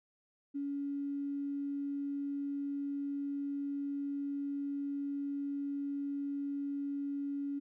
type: tone with tanh clipping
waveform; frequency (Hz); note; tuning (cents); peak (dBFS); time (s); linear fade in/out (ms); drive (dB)
triangle; 282.1; C#4; +30; -34; 0.54-7.6; 20; 3
effects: none